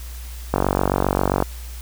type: click train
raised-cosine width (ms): 1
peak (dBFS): -3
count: 43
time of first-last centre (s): 0.54-1.424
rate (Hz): 47.5
effects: added 60 Hz sine -31 dBFS peak until 1.81 s + white hiss -42 dBFS RMS until 1.81 s